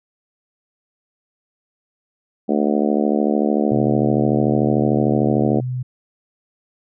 harmonic tone, 73.4 Hz, D2, in tune, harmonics 3 / 4 / 5 / 6 / 7 / 8 / 9 / 10, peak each -19 / -21 / -23 / -25 / -26 / -27 / -28 / -29 dBFS, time 2.48-5.61 s, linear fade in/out 20 ms
sine tone, 126.3 Hz, B2, 39 cents sharp, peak -21 dBFS, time 3.71-5.83 s, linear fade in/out 10 ms
effects none

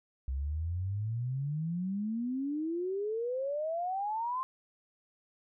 sine exponential sweep, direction up, 64.2 to 1059 Hz, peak -31 dBFS, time 0.28-4.43 s, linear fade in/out 0 ms, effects none

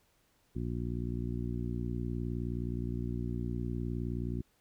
harmonic tone, 59.4 Hz, A#1, 33 cents sharp, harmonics 1 / 2 / 3 / 4 / 5 / 6, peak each -38 / -37 / -41 / -40 / -44 / -44 dBFS, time 0.55-4.42 s, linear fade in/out 10 ms, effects pink hiss -71 dBFS RMS until 4.6 s

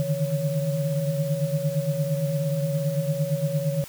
sine tone cluster, 143.2 / 151.6 / 160.6 / 556 Hz, D3 / D#3 / E3 / C#5, -43 / -45 / -45 / +5 cents, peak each -28 dBFS, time 0-3.84 s, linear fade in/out 0 ms, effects white hiss -43 dBFS RMS until 3.88 s

